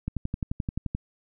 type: click train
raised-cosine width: 5 ms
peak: -16 dBFS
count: 11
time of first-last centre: 0.08-0.95 s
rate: 11.5 Hz
effects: none